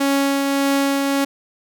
sawtooth tone with tremolo, 277.2 Hz, C#4, in tune, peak -11 dBFS, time 0-1.25 s, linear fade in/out 10 ms, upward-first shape triangle, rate 1.7 Hz, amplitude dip 30%, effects none

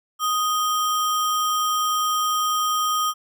sine tone with sample-and-hold, 1244.5 Hz, D#6, in tune, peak -19 dBFS, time 0.19-3.14 s, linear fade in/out 50 ms, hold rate 4410 Hz, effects none

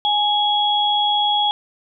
sine tone pair together, 833 / 3332 Hz, G#5 / G#7, +5 / +5 cents, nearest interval 2 octaves, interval 2400 cents, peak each -18 dBFS, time 0.05-1.51 s, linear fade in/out 0 ms, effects none

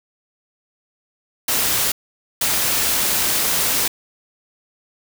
white noise bursts at uneven times, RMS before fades -19 dBFS, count 2, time 1.48-1.92 / 2.41-3.88 s, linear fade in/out 5 ms, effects none

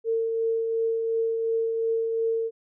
sine tone with tremolo, 453.4 Hz, A#4, 48 cents flat, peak -21 dBFS, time 0.04-2.51 s, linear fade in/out 50 ms, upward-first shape triangle, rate 2.8 Hz, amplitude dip 35%, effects none

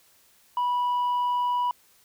sine tone with tanh clipping, 980 Hz, B5, 14 cents flat, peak -23 dBFS, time 0.57-1.71 s, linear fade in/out 2 ms, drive 2 dB, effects white hiss -60 dBFS RMS until 2.04 s

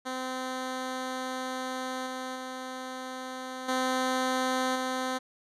10% pulse tone with level steps, 257.8 Hz, C4, 26 cents flat, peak -24 / -26 / -28 / -18 / -21 dBFS, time 0.05-5.19 s, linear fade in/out 20 ms, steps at 2.06 / 2.35 / 3.68 / 4.75 s, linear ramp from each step 10 ms, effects low-pass 9000 Hz 12 dB/octave

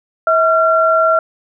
sine tone pair together, 646 / 1368.8 Hz, E5 / F6, -35 / -35 cents, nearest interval octave + minor second, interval 1300 cents, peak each -12 dBFS, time 0.27-1.19 s, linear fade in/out 2 ms, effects none

